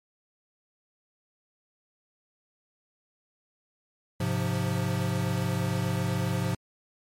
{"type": "chord", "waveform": "square", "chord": "F minor", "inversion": "first", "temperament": "equal with one note detuned", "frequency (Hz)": [103.83, 130.81, 175.83], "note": ["Ab2", "C3", "F3"], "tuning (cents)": [0, 0, 12], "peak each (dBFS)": -31, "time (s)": [4.2, 6.55], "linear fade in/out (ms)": 5, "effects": ["MP3 64 kbps"]}